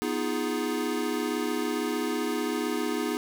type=chord; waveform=square; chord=F half-diminished seventh; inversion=second; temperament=equal with one note detuned; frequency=246.9 / 313.7 / 349.2 / 415.3 Hz; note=Cb4 / Eb4 / F4 / Ab4; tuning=0 / +14 / 0 / 0 cents; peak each=-33 / -32 / -36 / -33 dBFS; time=0.02-3.17 s; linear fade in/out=0 ms; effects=none